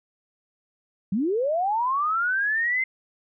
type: linear sweep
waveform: sine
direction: up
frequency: 174.61 to 2093 Hz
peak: -21 dBFS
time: 1.12-2.84 s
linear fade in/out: 5 ms
effects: none